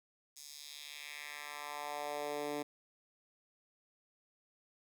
10% pulse tone with high-pass filter sweep, 146.83 Hz, D3, in tune, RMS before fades -43 dBFS, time 0.36-2.63 s, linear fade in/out 10 ms, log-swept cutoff 6200 to 300 Hz, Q 1.7, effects none

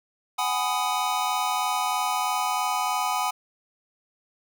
square chord, G# minor seventh, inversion third, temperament just, 747.5 / 830.6 / 996.7 / 1245.9 Hz, F#5 / G#5 / B5 / D#6, +17 / 0 / +16 / +2 cents, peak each -30 dBFS, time 0.38-3.31 s, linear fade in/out 10 ms, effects none

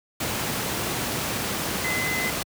sine tone in noise, 2038 Hz, C7, 46 cents flat, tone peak -26 dBFS, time 1.84-2.3 s, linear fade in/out 5 ms, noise pink, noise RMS -27 dBFS, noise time 0.2-2.43 s, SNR -2 dB, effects high-pass 100 Hz 12 dB/octave

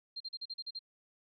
sine tone bursts, 4186 Hz, C8, in tune, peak -38 dBFS, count 8, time 0.16-0.792 s, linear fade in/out 10 ms, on 44 ms, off 40 ms, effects none

